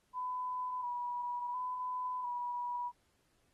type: tone with vibrato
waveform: sine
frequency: 987.8 Hz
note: B5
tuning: in tune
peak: -35 dBFS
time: 0.13-2.92 s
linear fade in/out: 50 ms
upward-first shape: square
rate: 0.71 Hz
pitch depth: 27 cents each way
effects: pink hiss -75 dBFS RMS until 3.53 s + AAC 32 kbps